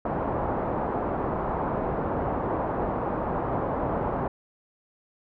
white low-pass noise, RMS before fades -28 dBFS, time 0.05-4.28 s, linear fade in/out 5 ms, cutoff 970 Hz, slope 24 dB/octave, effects none

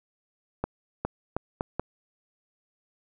accelerating click train, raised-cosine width 1 ms, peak -13 dBFS, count 5, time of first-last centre 0.64-1.796 s, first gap 410 ms, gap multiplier 0.77, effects none

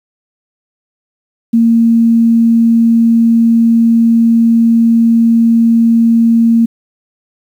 sine tone, 230 Hz, A#3, 23 cents flat, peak -5 dBFS, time 1.53-6.66 s, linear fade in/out 10 ms, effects 7-bit

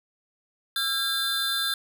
square tone cluster, 1348 / 1609 / 3568 / 4094 Hz, E6 / G6 / A7 / C8, +38 / +45 / +23 / -38 cents, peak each -35 / -31 / -28 / -32 dBFS, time 0.76-1.74 s, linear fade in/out 2 ms, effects none

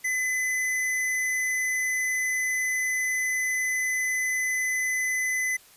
square tone, 2018 Hz, B6, 37 cents sharp, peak -25 dBFS, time 0.04-5.57 s, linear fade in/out 10 ms, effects white hiss -54 dBFS RMS until 5.76 s + resampled to 32000 Hz

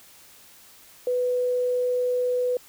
sine tone, 496.4 Hz, B4, 9 cents sharp, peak -21 dBFS, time 1.07-2.57 s, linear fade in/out 2 ms, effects white hiss -51 dBFS RMS until 2.68 s

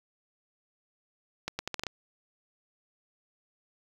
accelerating click train, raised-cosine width 0.2 ms, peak -15 dBFS, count 7, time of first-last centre 1.48-1.867 s, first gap 110 ms, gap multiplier 0.78, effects 7-bit

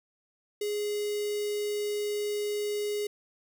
square tone with notch filter, 415.3 Hz, G#4, in tune, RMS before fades -31 dBFS, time 0.61-3.07 s, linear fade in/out 5 ms, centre 1200 Hz, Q 0.69, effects none

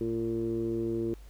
15% pulse tone with low-pass filter, 114.2 Hz, A#2, 35 cents flat, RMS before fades -31 dBFS, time 0.01-1.14 s, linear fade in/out 0 ms, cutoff 380 Hz, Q 5.7, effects added 50 Hz sine -46 dBFS peak until 1.29 s + pink hiss -61 dBFS RMS until 1.29 s

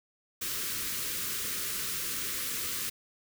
white band-stop noise, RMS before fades -34 dBFS, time 0.41-2.9 s, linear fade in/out 10 ms, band 520 to 1100 Hz, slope 48 dB/octave, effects none

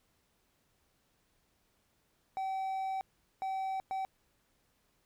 triangle tone bursts at uneven times, 767 Hz, G5, 38 cents flat, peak -31 dBFS, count 3, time 2.37-3.01 / 3.42-3.8 / 3.91-4.05 s, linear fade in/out 0 ms, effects pink hiss -74 dBFS RMS until 5.05 s

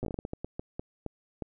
slowing click train, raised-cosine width 2 ms, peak -21 dBFS, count 15, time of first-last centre 0.03-1.423 s, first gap 8 ms, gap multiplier 1.34, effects none

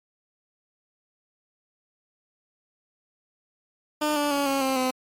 15% pulse tone with pitch steps, 301.3 / 291.9 / 282.8 / 273.9 / 265.3 / 257 Hz, D4 / D4 / C#4 / C#4 / C4 / C4, +44 / -10 / +35 / -21 / +24 / -31 cents, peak -16 dBFS, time 4.01-4.91 s, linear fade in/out 10 ms, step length 150 ms, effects MP3 64 kbps

